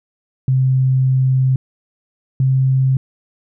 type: tone pair in turn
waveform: sine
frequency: 130.81 / 132.1 Hz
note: C3 / C3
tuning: 0 / +17 cents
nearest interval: unison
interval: 17 cents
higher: second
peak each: -11 dBFS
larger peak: neither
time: 0.48-1.56 / 2.4-2.97 s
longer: first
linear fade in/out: 2 ms
effects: none